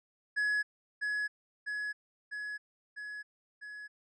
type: tone with echo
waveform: triangle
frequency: 1688 Hz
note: G#6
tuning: 28 cents sharp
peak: -26 dBFS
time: 0.36-0.63 s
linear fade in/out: 20 ms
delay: 650 ms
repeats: 5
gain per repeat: -3 dB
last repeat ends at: 3.88 s
effects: resampled to 24000 Hz